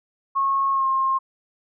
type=tone with pitch glide; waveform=sine; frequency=1091 to 1066.1 Hz; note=C#6 to C6; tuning=-28 to +32 cents; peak=-18 dBFS; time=0.35-1.19 s; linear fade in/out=20 ms; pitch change=-40 cents; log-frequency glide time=0.72-0.86 s; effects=none